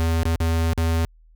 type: tone with dropouts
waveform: square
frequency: 82.2 Hz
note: E2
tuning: 4 cents flat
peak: -19 dBFS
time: 0-1.05 s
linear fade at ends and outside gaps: 0 ms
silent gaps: 0.232-0.254 / 0.358-0.403 / 0.733-0.777 s
effects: added 40 Hz sine -49 dBFS peak until 1.35 s